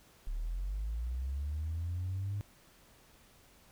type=linear sweep; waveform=sine; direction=up; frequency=34.63 to 102.9 Hz; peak=-32 dBFS; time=0.27-2.41 s; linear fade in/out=0 ms; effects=tanh soft clip ceiling -30 dBFS + pink hiss -62 dBFS RMS until 3.71 s